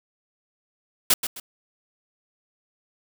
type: noise with echo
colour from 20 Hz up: white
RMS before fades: -17 dBFS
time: 1.1-1.14 s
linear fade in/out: 5 ms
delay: 130 ms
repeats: 2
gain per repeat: -10 dB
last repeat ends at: 1.4 s
effects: none